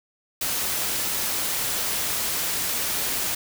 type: noise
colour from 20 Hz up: white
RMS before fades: -26 dBFS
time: 0.41-3.35 s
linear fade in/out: 5 ms
effects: none